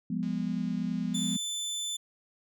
sine chord, F diminished, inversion none, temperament equal with one note detuned, 174.61 / 204 / 246.9 Hz, F3 / Ab3 / Cb4, 0 / -31 / 0 cents, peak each -33 dBFS, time 0.1-1.37 s, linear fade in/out 5 ms
click train, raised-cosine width 0.2 ms, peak -37 dBFS, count 232, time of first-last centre 0.23-1.357 s, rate 205 Hz
25% pulse tone, 3520 Hz, A7, in tune, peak -28 dBFS, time 1.14-1.97 s, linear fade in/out 10 ms
effects none

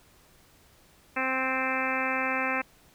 harmonic tone with a mistuned harmonic, 261.6 Hz, C4, in tune, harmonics 1 / 2 / 3 / 4 / 5 / 6 / 7 / 8 / 9 / 10, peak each -35 / -35 / -35 / -35 / -35 / -35 / -35 / -35 / -35 / -35 dBFS, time 1.16-2.62 s, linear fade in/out 10 ms, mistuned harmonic 7, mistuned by -16 cents, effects pink hiss -59 dBFS RMS until 2.94 s

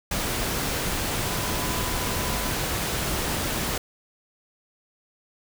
sine tone in noise, 1000 Hz, B5, 21 cents sharp, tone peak -36 dBFS, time 1.25-2.51 s, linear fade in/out 5 ms, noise pink, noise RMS -27 dBFS, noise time 0.11-3.78 s, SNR -12 dB, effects none

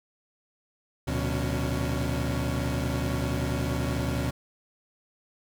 30% pulse tone cluster, 74.3 / 113.4 / 124 / 180.7 / 280.3 Hz, D2 / A#2 / B2 / F#3 / C#4, +21 / -47 / +7 / -41 / +19 cents, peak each -28 / -36 / -28 / -33 / -31 dBFS, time 1.07-4.31 s, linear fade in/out 10 ms, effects none

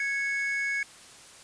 triangle tone pair together, 1661.2 / 2205 Hz, G#6 / C#7, 0 / -10 cents, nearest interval perfect fourth, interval 490 cents, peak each -29 / -27 dBFS, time 0-0.83 s, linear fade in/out 2 ms, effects white hiss -50 dBFS RMS until 1.43 s + resampled to 22050 Hz

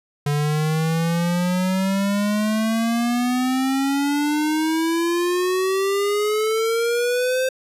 square exponential sweep, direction up, 144.4 to 523.3 Hz, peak -19 dBFS, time 0.26-7.49 s, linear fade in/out 5 ms, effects resampled to 32000 Hz

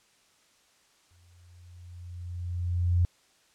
sine tone with exponential growth, 87.9 Hz, F2, 12 cents sharp, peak -19 dBFS, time 1.11-3.05 s, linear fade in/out 0 ms, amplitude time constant 420 ms, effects white hiss -64 dBFS RMS until 3.54 s + low-pass 8000 Hz 12 dB/octave

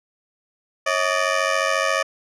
15% pulse ring-modulated tone, 594 Hz, D5, 20 cents sharp, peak -9 dBFS, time 0.86-2.03 s, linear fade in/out 10 ms, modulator 47.1 Hz, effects low-pass 7000 Hz 12 dB/octave

